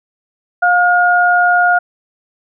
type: tone pair together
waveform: sine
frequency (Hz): 710 / 1429.5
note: F5 / F6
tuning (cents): +28 / +40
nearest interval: octave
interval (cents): 1212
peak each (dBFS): -11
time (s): 0.62-1.79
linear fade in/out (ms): 10
effects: none